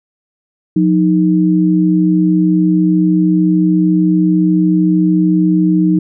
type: tone pair together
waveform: sine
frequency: 178.74 / 312.3 Hz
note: F3 / D#4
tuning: +40 / +7 cents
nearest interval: minor seventh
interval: 967 cents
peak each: -11 dBFS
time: 0.76-5.99 s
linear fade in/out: 5 ms
effects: none